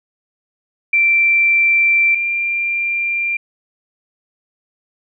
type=tone pair in turn; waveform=sine; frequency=2349 / 2379 Hz; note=D7 / D7; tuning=0 / +22 cents; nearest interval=unison; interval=22 cents; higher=second; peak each=-10 / -16 dBFS; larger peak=first; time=0.93-2.15 / 2.15-3.37 s; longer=neither; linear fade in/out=5 ms; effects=none